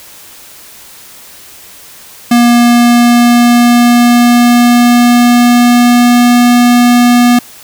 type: tone with pitch glide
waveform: square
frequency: 238.9 to 242.5 Hz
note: A#3 to B3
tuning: +43 to -31 cents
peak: -4 dBFS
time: 2.31-7.39 s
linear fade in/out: 5 ms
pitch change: +26 cents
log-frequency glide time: 2.58-6.42 s
effects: white hiss -34 dBFS RMS until 7.63 s